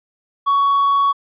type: tone with tanh clipping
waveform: sine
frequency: 1119 Hz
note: C#6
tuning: 16 cents sharp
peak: -13 dBFS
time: 0.46-1.13 s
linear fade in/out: 20 ms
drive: 2 dB
effects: resampled to 8000 Hz